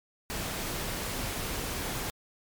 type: noise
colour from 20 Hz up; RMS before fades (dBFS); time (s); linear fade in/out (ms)
pink; -34; 0.3-2.1; 0
effects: MP3 96 kbps